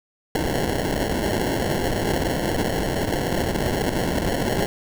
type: noise with sample-and-hold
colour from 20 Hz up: white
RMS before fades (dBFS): -23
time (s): 0.35-4.66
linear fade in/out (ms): 2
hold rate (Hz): 1225
effects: none